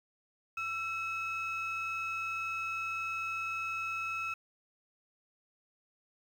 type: tone pair together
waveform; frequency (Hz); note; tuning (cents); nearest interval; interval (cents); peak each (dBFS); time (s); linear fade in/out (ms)
sine; 1339.1 / 2578; E6 / E7; +27 / -39; major seventh; 1134; -35 / -34; 0.57-4.34; 5
effects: tanh soft clip ceiling -30 dBFS + 10-bit